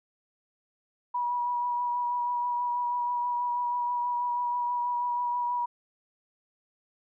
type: tone with vibrato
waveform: sine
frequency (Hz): 970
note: B5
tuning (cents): -31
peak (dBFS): -26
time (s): 1.14-5.66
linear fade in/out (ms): 10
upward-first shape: sine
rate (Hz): 6.2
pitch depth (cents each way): 17
effects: none